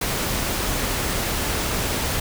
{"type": "noise", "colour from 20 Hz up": "pink", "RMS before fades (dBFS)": -24, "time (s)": [0.01, 2.2], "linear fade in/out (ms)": 5, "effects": []}